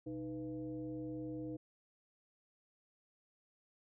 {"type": "tone with frequency modulation", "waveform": "sine", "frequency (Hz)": 311.1, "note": "D#4", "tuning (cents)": 0, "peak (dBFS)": -40, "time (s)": [0.06, 1.57], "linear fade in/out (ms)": 10, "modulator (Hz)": 184, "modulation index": 0.87, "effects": []}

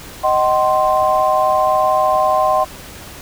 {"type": "chord", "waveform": "sine", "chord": "C diminished", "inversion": "first", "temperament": "equal with one note detuned", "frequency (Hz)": [622.3, 757.7, 1046.5], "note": ["Eb5", "Gb5", "C6"], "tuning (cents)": [0, 41, 0], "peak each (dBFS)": -16, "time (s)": [0.23, 2.65], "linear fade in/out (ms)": 20, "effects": ["pink hiss -35 dBFS RMS until 3.21 s"]}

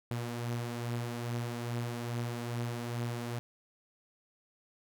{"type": "beating tone pair", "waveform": "sawtooth", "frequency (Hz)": [118.7, 121.1], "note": ["A#2", "B2"], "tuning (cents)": [32, -34], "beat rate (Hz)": 2.4, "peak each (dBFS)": [-31, -38], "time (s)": [0.11, 3.39], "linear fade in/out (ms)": 0, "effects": []}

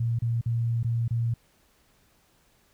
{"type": "tone with dropouts", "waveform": "sine", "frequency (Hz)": 116.54, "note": "A#2", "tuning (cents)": 0, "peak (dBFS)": -23, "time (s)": [0, 1.34], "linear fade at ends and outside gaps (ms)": 5, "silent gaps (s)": [[0.189, 0.22], [0.412, 0.459], [0.831, 0.845], [1.08, 1.107]], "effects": ["pink hiss -64 dBFS RMS until 2.73 s"]}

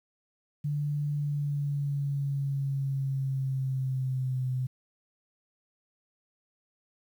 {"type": "tone with pitch glide", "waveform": "sine", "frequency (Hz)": [146.5, 128.27], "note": ["D3", "C3"], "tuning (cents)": [-4, -34], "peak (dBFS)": -27, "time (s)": [0.64, 4.67], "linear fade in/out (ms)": 10, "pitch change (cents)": -230, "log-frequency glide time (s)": [1.11, 4.51], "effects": ["10-bit"]}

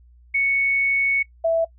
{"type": "tone pair in turn", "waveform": "sine", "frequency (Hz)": [2217, 659.1], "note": ["C#7", "E5"], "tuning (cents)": [0, 0], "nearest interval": "octave + major sixth", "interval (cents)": 2100, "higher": "first", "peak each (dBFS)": [-17, -16], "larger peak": "second", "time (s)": [[0.34, 1.23], [1.44, 1.65]], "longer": "first", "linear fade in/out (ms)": 10, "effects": ["noise-tail reverb RT60 0.1 s tail -22 dB re dry", "added 60 Hz sine -48 dBFS peak until 1.78 s"]}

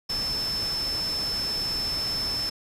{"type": "tone in noise", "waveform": "sine", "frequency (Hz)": 5274, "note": "E8", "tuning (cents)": 0, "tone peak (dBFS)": -26, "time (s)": [0.09, 2.5], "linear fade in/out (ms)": 10, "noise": "pink", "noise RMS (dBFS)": -36, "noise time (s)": [0.09, 2.5], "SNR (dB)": 7, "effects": ["resampled to 32000 Hz"]}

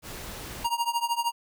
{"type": "noise", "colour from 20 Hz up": "pink", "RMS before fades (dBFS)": -39, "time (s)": [0.02, 0.68], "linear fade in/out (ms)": 50}
{"type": "tone with tremolo", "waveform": "square", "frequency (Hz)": 939, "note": "A#5", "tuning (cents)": 12, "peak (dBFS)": -22, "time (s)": [0.64, 1.32], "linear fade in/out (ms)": 10, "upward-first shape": "triangle", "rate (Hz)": 13, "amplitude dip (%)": 95}
{"effects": []}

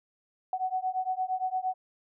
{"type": "beating tone pair", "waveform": "sine", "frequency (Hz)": [742, 750.7], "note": ["F#5", "F#5"], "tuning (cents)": [5, 25], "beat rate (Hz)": 8.7, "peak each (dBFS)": -31, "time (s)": [0.53, 1.74], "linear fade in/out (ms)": 2, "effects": []}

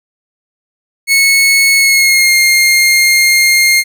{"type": "tone with pitch glide", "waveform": "sawtooth", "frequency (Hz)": [2198, 2124], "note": ["C#7", "C7"], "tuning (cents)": [-15, 25], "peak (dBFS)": -3, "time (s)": [1.07, 3.84], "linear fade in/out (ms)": 50, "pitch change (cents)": -60, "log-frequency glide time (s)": [1.76, 2.34], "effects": []}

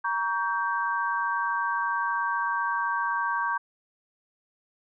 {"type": "chord", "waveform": "sine", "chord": "G diminished", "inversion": "first", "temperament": "just", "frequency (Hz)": [940.8, 1128.9, 1568], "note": ["Bb5", "Db6", "G6"], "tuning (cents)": [16, 31, 0], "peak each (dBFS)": -29, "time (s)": [0.04, 3.58], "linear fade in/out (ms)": 10, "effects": []}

